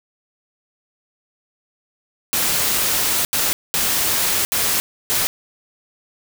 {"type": "noise bursts at uneven times", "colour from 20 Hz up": "white", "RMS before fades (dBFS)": -19, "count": 5, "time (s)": [[2.33, 3.25], [3.33, 3.53], [3.74, 4.45], [4.52, 4.8], [5.1, 5.27]], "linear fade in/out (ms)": 0, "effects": []}